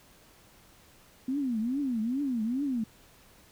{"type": "tone with vibrato", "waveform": "sine", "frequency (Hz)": 249.8, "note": "B3", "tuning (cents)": 20, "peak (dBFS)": -27, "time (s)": [1.28, 2.84], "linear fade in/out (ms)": 5, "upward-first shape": "triangle", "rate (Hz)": 2.4, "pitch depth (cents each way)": 290, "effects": ["pink hiss -58 dBFS RMS until 3.51 s"]}